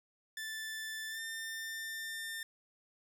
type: tone with pitch glide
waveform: sawtooth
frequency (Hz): 1760 to 1800.1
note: A6 to A6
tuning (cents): 0 to +39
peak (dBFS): -36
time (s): 0.37-2.43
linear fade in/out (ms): 2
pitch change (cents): +39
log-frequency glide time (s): 1.09-1.2
effects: none